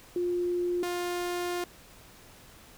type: tone pair in turn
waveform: sine / sawtooth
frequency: 353.1 / 353.1 Hz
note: F4 / F4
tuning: +19 / +19 cents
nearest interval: unison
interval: 0 cents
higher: neither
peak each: -26 dBFS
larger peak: neither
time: 0.16-0.83 / 0.83-1.64 s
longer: second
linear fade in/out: 2 ms
effects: pink hiss -53 dBFS RMS until 2.77 s

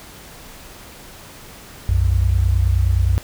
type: tone pair together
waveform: sine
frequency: 62.92 / 92.5 Hz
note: B1 / F#2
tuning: +33 / 0 cents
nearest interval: perfect fifth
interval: 667 cents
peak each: -16 dBFS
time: 1.89-3.18 s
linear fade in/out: 0 ms
effects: pink hiss -40 dBFS RMS until 3.23 s

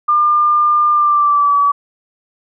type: tone with pitch glide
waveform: sine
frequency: 1200 to 1143.8 Hz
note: D6 to D6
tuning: +37 to -46 cents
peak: -9 dBFS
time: 0.08-1.72 s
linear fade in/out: 10 ms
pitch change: -83 cents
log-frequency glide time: 0.92-1.57 s
effects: none

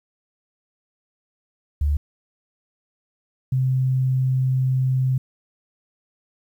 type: tone pair in turn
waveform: sine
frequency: 73 / 130.07 Hz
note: D2 / C3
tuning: -10 / -10 cents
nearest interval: minor seventh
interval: 1000 cents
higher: second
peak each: -17 dBFS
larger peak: neither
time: 1.81-1.97 / 3.52-5.18 s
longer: second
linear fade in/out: 5 ms
effects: 9-bit

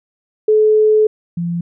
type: tone pair in turn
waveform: sine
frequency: 430 / 171.39 Hz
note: A4 / F3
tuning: -40 / -32 cents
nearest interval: octave + major third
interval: 1592 cents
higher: first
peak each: -8 / -17 dBFS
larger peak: first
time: 0.48-1.07 / 1.37-1.61 s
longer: first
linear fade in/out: 5 ms
effects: none

